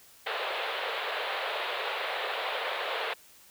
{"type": "band-pass noise", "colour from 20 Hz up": "pink", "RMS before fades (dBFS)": -33, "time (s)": [0.26, 3.14], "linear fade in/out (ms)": 10, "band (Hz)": [450, 3900], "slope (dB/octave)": 48, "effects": ["white hiss -56 dBFS RMS until 3.5 s"]}